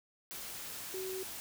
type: tone in noise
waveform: sine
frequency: 376.6 Hz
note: F#4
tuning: 31 cents sharp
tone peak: -38 dBFS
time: 0.94-1.23 s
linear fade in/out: 0 ms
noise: white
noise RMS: -44 dBFS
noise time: 0.31-1.4 s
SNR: +3 dB
effects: none